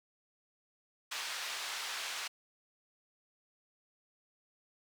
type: band-pass noise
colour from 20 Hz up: white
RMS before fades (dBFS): -40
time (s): 1.11-2.28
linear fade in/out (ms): 10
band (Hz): 880 to 4600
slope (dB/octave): 12
effects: none